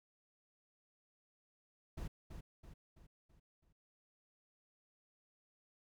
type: noise with echo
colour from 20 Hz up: brown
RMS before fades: -43 dBFS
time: 1.97-2.08 s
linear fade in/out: 10 ms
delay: 330 ms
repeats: 5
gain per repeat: -6 dB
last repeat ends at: 3.73 s
effects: none